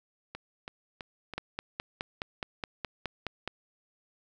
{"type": "two click trains", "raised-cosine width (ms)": 0.3, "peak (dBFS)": [-17, -23], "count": [11, 4], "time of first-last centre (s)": [[1.38, 3.476], [0.35, 1.337]], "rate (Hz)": [4.77, 3.04], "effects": []}